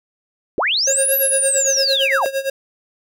sine linear two-way sweep, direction up then down, 261.6 to 12000 to 483.4 Hz, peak -15 dBFS, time 0.58-2.26 s, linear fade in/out 0 ms, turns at 1.16 s
square tone with tremolo, 542 Hz, C#5, 39 cents flat, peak -17 dBFS, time 0.87-2.5 s, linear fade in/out 5 ms, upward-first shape sine, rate 8.8 Hz, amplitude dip 85%
effects none

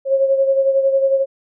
sine beating tone pair, 540 / 551 Hz, C#5 / C#5, -45 / -11 cents, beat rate 11 Hz, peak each -13 / -21 dBFS, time 0.05-1.26 s, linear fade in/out 50 ms, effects none

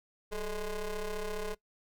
40% pulse ring-modulated tone, 206.7 Hz, G#3, 8 cents flat, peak -30 dBFS, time 0.31-1.55 s, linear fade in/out 20 ms, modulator 224 Hz, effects noise-tail reverb RT60 0.1 s tail -20 dB re dry

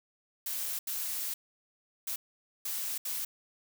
blue noise bursts at uneven times, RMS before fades -35 dBFS, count 5, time 0.46-0.79 / 0.87-1.34 / 2.07-2.16 / 2.65-2.98 / 3.05-3.25 s, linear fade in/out 5 ms, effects none

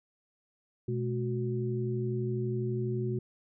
sine tone cluster, 122.8 / 214.8 / 367.3 Hz, B2 / A3 / F#4, -9 / -41 / -13 cents, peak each -31 / -37 / -34 dBFS, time 0.88-3.19 s, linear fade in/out 5 ms, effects none

